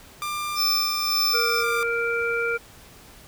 sawtooth tone, 1192 Hz, D6, 25 cents sharp, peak -23 dBFS, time 0.22-1.83 s, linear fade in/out 0 ms
square tone with tremolo, 5274 Hz, E8, in tune, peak -20 dBFS, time 0.55-1.64 s, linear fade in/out 50 ms, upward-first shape sine, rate 1.8 Hz, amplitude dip 55%
harmonic tone, 467.1 Hz, A#4, 3 cents sharp, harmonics 1 / 3 / 5, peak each -26 / -25 / -29 dBFS, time 1.33-2.58 s, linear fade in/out 20 ms
effects pink hiss -48 dBFS RMS until 3.27 s

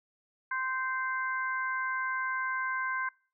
harmonic tone, 520 Hz, C5, 11 cents flat, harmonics 2 / 3 / 4, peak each -34 / -32 / -40 dBFS, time 0.51-3.09 s, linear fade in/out 5 ms, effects noise-tail reverb RT60 0.4 s tail -25 dB re dry

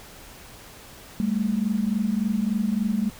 sine tone pair together, 199.32 / 222.8 Hz, G3 / A3, +29 / +22 cents, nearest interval major second, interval 193 cents, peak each -24 dBFS, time 1.2-3.1 s, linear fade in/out 0 ms, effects pink hiss -45 dBFS RMS until 3.19 s

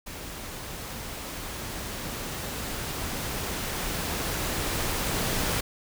pink noise with level ramp, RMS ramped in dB -39 to -27 dBFS, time 0.06-5.61 s, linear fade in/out 10 ms, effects none

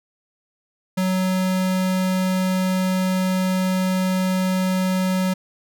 square tone, 186.1 Hz, F#3, 10 cents sharp, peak -19 dBFS, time 0.97-5.34 s, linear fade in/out 10 ms, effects none

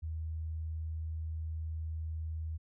sine tone, 79.7 Hz, D#2, 42 cents sharp, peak -35 dBFS, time 0.02-2.58 s, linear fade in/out 20 ms, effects none

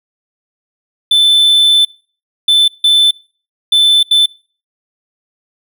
triangle tone bursts at uneven times, 3524 Hz, A7, 2 cents sharp, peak -4 dBFS, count 5, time 1.11-1.85 / 2.48-2.68 / 2.84-3.11 / 3.72-4.03 / 4.11-4.26 s, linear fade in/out 5 ms, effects noise-tail reverb RT60 0.4 s tail -23 dB re dry

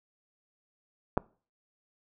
clicks, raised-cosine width 1 ms, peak -27 / -10 dBFS, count 2, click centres 1.171 / 1.176 s, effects noise-tail reverb RT60 0.4 s tail -24 dB re dry

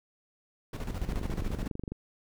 brown noise with tremolo, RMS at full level -32 dBFS, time 0.73-1.68 s, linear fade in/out 5 ms, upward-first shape square, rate 14 Hz, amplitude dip 60%
click train, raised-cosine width 3 ms, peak -23 dBFS, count 21, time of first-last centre 1.09-1.92 s, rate 24.1 Hz
effects none

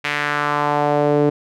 sawtooth tone with band-pass filter sweep, 146.83 Hz, D3, in tune, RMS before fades -18 dBFS, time 0.04-1.3 s, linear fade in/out 10 ms, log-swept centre 2300 to 390 Hz, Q 2.1, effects none

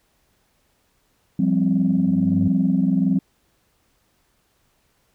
sine chord, F suspended second, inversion none, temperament equal, 174.61 / 196 / 261.6 Hz, F3 / G3 / C4, 0 / 0 / 0 cents, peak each -20 / -19 / -20 dBFS, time 1.39-3.19 s, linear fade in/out 5 ms
sine tone with exponential growth, 98 Hz, G2, in tune, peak -20 dBFS, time 1.51-2.48 s, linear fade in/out 5 ms, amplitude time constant 210 ms
effects tanh soft clip ceiling -8 dBFS + pink hiss -65 dBFS RMS until 5.14 s

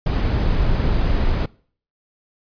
brown noise, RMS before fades -18 dBFS, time 0.06-1.46 s, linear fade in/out 5 ms, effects noise-tail reverb RT60 0.5 s tail -23 dB re dry + resampled to 11025 Hz

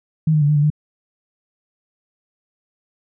sine tone with pitch steps, 157.4 / 152.5 / 144.7 / 150.3 / 145.7 / 150.8 Hz, D#3 / D#3 / D3 / D3 / D3 / D3, +20 / -34 / -25 / +40 / -13 / +46 cents, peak -12 dBFS, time 0.27-0.702 s, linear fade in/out 5 ms, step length 72 ms, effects none

